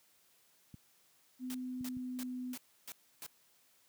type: clicks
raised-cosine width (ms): 5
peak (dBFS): -35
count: 3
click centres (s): 0.742 / 1.809 / 1.968
type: tone with pitch glide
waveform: sine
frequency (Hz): 253.7 to 251.4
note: B3 to B3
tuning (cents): +47 to +31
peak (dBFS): -38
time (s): 1.39-2.57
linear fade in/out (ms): 50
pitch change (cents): -16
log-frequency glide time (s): 1.54-2.4
type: noise bursts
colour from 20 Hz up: white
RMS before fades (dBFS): -46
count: 6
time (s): 1.5-3.264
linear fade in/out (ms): 0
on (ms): 44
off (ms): 300
effects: white hiss -69 dBFS RMS until 3.88 s + high-pass 100 Hz 12 dB/octave